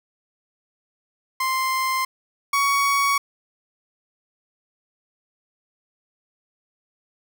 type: tone pair in turn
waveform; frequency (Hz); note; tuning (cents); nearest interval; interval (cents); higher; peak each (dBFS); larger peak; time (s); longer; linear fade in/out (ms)
30% pulse; 1046.5 / 1120.8; C6 / C#6; 0 / +19; minor second; 119; second; -18 / -15; second; 1.4-2.05 / 2.53-3.18; neither; 5
effects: 9-bit